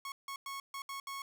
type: tone bursts at uneven times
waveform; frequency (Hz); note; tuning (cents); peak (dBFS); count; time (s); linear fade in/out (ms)
sawtooth; 1100; C#6; -14; -36; 6; 0.05-0.12 / 0.28-0.36 / 0.46-0.6 / 0.74-0.82 / 0.89-1 / 1.07-1.22; 2
effects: 12-bit